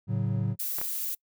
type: chord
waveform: triangle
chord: F# minor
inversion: first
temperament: equal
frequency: 110 / 138.59 / 185 Hz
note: A2 / C#3 / F#3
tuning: 0 / 0 / 0 cents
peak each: -26 / -29 / -30 dBFS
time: 0.07-0.56 s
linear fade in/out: 50 ms
type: noise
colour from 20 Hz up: violet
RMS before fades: -32 dBFS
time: 0.59-1.15 s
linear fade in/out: 10 ms
type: clicks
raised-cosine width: 0.5 ms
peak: -21 dBFS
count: 2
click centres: 0.785 / 0.814 s
effects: noise-tail reverb RT60 0.1 s tail -26 dB re dry